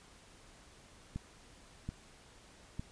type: clicks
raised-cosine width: 5 ms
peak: -26 dBFS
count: 3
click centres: 1.16 / 1.89 / 2.795 s
effects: pink hiss -59 dBFS RMS until 2.91 s + resampled to 22050 Hz